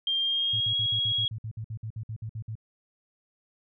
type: tone with pitch glide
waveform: sine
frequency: 3192 to 3308 Hz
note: G7 to G#7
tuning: +31 to -8 cents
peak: -24 dBFS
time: 0.07-1.28 s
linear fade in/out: 2 ms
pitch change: +61 cents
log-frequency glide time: 0.2-0.76 s
type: tone bursts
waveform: sine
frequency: 110 Hz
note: A2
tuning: in tune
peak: -32 dBFS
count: 16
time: 0.53-2.554 s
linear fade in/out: 5 ms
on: 74 ms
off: 56 ms
effects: none